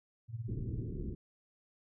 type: tone with tremolo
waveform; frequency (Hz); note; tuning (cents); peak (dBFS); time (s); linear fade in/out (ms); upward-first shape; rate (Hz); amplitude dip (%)
sine; 114.8; A#2; -26; -34; 0.28-0.93; 50; sine; 18; 80
type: low-pass noise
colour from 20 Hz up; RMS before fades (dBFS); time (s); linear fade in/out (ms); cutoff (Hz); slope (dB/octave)
pink; -40; 0.48-1.15; 5; 390; 48
effects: none